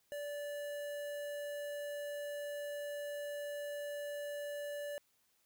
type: tone with notch filter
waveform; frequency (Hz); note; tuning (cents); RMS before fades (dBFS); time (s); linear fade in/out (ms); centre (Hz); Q
square; 581; D5; -19; -42; 0.12-4.98; 0; 4700; 1.3
effects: white hiss -75 dBFS RMS until 5.45 s

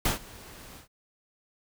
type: noise with ADSR envelope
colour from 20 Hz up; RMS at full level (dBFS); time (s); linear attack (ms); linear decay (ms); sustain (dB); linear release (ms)
pink; -24; 0.05-0.88; 4; 130; -23; 110
effects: none

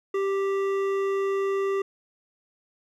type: tone with hard clipping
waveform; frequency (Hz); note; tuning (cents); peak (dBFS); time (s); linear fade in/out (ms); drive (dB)
triangle; 392; G4; 0; -25; 0.14-1.82; 5; 15
effects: none

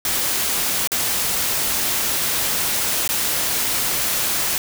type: noise with dropouts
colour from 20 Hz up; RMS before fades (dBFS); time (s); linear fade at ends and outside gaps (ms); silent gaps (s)
white; -21; 0.05-4.58; 1; 0.874-0.918 / 3.077-3.09
effects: none

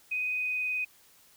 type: tone with vibrato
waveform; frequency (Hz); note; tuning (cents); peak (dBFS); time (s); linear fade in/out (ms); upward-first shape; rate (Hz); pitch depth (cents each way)
sine; 2500; D#7; +8; -28; 0.11-0.85; 10; sine; 19; 11
effects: white hiss -60 dBFS RMS until 1.36 s

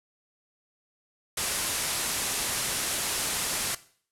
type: low-pass noise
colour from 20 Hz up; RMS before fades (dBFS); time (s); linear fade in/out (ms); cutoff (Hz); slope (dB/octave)
white; -30; 1.37-3.75; 5; 12000; 48
effects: noise-tail reverb RT60 0.5 s tail -17 dB re dry

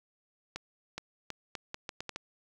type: accelerating click train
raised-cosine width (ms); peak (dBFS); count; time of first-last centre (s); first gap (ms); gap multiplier
0.2; -20; 9; 0.56-2.16; 420; 0.77
effects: 10-bit

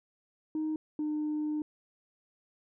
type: tone pair in turn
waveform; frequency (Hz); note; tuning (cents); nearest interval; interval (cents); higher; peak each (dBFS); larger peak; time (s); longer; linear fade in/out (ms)
sine; 311.1 / 302.8; D#4 / D#4; 0 / -47; unison; 47; first; -28; neither; 0.55-0.76 / 0.99-1.62; second; 2
effects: tanh soft clip ceiling -27 dBFS

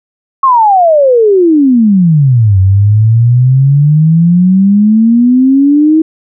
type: exponential two-way sweep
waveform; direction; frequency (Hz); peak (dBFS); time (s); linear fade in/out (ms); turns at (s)
sine; down then up; 1104 to 93.3 to 321.5; -3; 0.43-6.02; 5; 2.59
effects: none

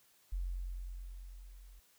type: tone with level ramp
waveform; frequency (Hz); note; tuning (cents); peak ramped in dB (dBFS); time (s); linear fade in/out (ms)
sine; 44.76; F1; +43; -33 to -53; 0.32-1.8; 10
effects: white hiss -68 dBFS RMS until 1.98 s

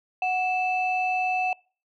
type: tone pair together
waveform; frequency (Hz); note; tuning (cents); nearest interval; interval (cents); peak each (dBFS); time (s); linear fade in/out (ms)
sine; 740 / 2637; F#5 / E7; 0 / 0; octave + minor seventh; 2200; -23 / -27; 0.22-1.53; 2
effects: noise-tail reverb RT60 0.4 s tail -26 dB re dry + tanh soft clip ceiling -15 dBFS

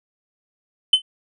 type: tone with exponential decay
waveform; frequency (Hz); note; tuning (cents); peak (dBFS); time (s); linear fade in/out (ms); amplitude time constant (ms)
triangle; 3049; G7; -49; -4; 0.93-1.02; 5; 19
effects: tanh soft clip ceiling -2 dBFS + resampled to 24000 Hz

